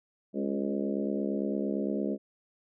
harmonic tone with a mistuned harmonic, 68.8 Hz, C#2, 12 cents flat, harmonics 3 / 4 / 5 / 6 / 7 / 8 / 9, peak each -32 / -34 / -36 / -38 / -39 / -40 / -41 dBFS, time 0.33-2.18 s, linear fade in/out 50 ms, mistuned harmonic 5, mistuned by +32 cents, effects none

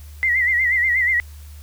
sine tone with vibrato, 2000 Hz, B6, 21 cents sharp, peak -15 dBFS, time 0.23-1.2 s, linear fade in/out 0 ms, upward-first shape sine, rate 8.3 Hz, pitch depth 93 cents each way, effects added 74 Hz sine -36 dBFS peak until 1.62 s + white hiss -50 dBFS RMS until 1.62 s

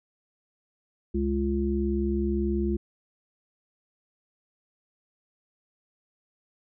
harmonic tone, 69.3 Hz, C#2, in tune, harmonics 1 / 3 / 5, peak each -28 / -28 / -28 dBFS, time 1.14-2.77 s, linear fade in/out 10 ms, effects none

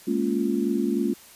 sine chord, Bb minor seventh, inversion third, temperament just, 209.8 / 233.1 / 279.7 / 349.6 Hz, Ab3 / Bb3 / Db4 / F4, +18 / 0 / +16 / +2 cents, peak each -27 dBFS, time 0.07-1.14 s, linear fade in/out 10 ms, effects white hiss -49 dBFS RMS until 1.35 s + resampled to 32000 Hz

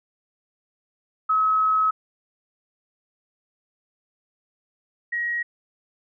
sine tone pair in turn, 1283 / 1896.2 Hz, E6 / A#6, -47 / +29 cents, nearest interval perfect fifth, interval 676 cents, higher second, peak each -17 / -23 dBFS, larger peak first, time 1.29-1.91 / 5.12-5.43 s, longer first, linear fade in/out 10 ms, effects none

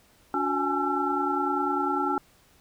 sine tone cluster, 286.6 / 364.9 / 822 / 852 / 1346 Hz, D4 / F#4 / G#5 / G#5 / E6, -42 / -24 / -18 / +44 / +36 cents, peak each -30 / -31 / -33 / -30 / -28 dBFS, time 0.34-2.18 s, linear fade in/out 2 ms, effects pink hiss -60 dBFS RMS until 2.6 s

